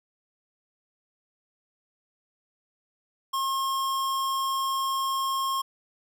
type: tone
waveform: square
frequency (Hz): 1075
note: C6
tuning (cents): +47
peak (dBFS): -26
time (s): 3.33-5.62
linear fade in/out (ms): 10
effects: none